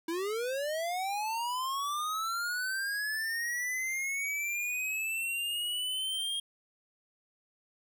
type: linear sweep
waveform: square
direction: up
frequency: 320 to 3247 Hz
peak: -32 dBFS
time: 0.08-6.4 s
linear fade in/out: 5 ms
effects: none